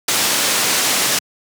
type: low-pass noise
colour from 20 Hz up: white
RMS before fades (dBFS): -17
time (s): 0.08-1.19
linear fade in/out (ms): 5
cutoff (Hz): 8700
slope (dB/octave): 12
effects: high-pass 150 Hz 12 dB/octave